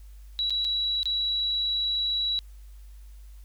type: tone with dropouts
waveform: sine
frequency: 3909 Hz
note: B7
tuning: 19 cents flat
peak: -24 dBFS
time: 0.39-2.39 s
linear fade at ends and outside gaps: 0 ms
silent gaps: 0.497-0.505 / 0.645-0.649 / 1.031-1.056 s
effects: added 50 Hz sine -43 dBFS peak until 3.44 s + white hiss -63 dBFS RMS until 3.44 s